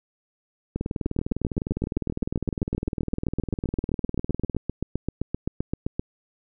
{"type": "two click trains", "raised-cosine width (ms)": 3, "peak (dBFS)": [-12, -14], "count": [39, 76], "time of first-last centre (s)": [[1.06, 5.995], [0.76, 4.548]], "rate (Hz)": [7.7, 19.8], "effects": []}